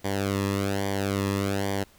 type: tone with flanger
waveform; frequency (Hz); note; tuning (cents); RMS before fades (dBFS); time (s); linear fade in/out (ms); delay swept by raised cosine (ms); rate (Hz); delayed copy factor
sawtooth; 98.8; G2; +14; -27; 0.04-1.84; 10; 0.75 to 1.35; 1.2; -0.8
effects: pink hiss -57 dBFS RMS until 1.98 s